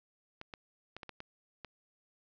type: clicks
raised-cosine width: 0.3 ms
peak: -28 dBFS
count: 7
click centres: 0.414 / 0.538 / 0.966 / 1.032 / 1.093 / 1.204 / 1.647 s
effects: resampled to 16000 Hz + 10-bit